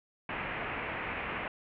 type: low-pass noise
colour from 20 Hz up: white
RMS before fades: -37 dBFS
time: 0.29-1.48 s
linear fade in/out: 2 ms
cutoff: 2600 Hz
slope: 48 dB/octave
effects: none